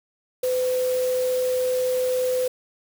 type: tone in noise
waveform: sine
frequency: 507 Hz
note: B4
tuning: 45 cents sharp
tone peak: -20 dBFS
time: 0.43-2.48 s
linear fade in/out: 5 ms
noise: white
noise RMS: -36 dBFS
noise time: 0.43-2.48 s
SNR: +13 dB
effects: none